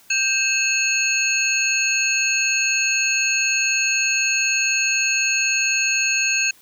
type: tone cluster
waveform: sine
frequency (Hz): 1569 / 2597 / 2737 / 4320 / 6590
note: G6 / E7 / F7 / C#8 / G#8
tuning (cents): +1 / -26 / -36 / -45 / -14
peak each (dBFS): -28 / -20 / -28 / -26 / -23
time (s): 0.1-6.51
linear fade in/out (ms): 5
effects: white hiss -52 dBFS RMS until 6.61 s